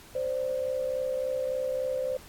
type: tone pair together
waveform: sine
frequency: 518.5 / 582 Hz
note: C5 / D5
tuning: -16 / -16 cents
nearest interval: major second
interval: 200 cents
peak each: -28 / -34 dBFS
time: 0.15-2.17 s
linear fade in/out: 5 ms
effects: pink hiss -51 dBFS RMS until 2.28 s + AAC 64 kbps